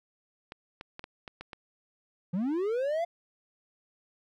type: clicks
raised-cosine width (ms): 0.3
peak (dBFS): -25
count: 7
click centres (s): 0.521 / 0.811 / 0.994 / 1.041 / 1.278 / 1.41 / 1.532
type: linear sweep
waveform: triangle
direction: up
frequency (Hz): 164.7 to 698.5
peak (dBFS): -25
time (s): 2.33-3.05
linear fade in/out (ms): 10
effects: none